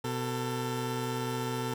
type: tone pair together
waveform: 20% pulse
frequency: 125.2 / 446.2 Hz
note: B2 / A4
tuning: +24 / +24 cents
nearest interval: octave + minor seventh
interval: 2200 cents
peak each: -28 / -30 dBFS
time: 0.04-1.74 s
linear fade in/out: 5 ms
effects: none